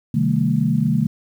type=chord; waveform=sine; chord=A half-diminished seventh; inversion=first; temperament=equal with one note detuned; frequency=130.81 / 155.56 / 196 / 225.3 Hz; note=C3 / Eb3 / G3 / A3; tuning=0 / 0 / 0 / +41 cents; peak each=-22 / -20 / -22 / -20 dBFS; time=0.14-1.07 s; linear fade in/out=5 ms; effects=8-bit